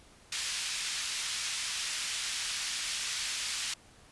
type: band-pass noise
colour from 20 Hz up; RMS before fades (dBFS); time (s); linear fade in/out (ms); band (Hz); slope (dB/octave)
white; -35; 0.32-3.74; 5; 1900 to 6200; 12
effects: pink hiss -58 dBFS RMS until 4.11 s + resampled to 24000 Hz